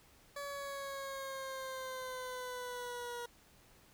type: exponential sweep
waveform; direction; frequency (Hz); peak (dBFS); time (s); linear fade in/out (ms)
20% pulse; down; 570 to 477; -36; 0.36-3.26; 5
effects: pink hiss -64 dBFS RMS until 3.93 s